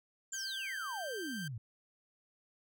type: exponential sweep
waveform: sine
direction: down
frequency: 7459 to 104.5 Hz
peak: -39 dBFS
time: 0.32-1.58 s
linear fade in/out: 5 ms
type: tone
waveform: sawtooth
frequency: 1568 Hz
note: G6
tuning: in tune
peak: -38 dBFS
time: 0.33-1.48 s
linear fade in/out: 5 ms
effects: none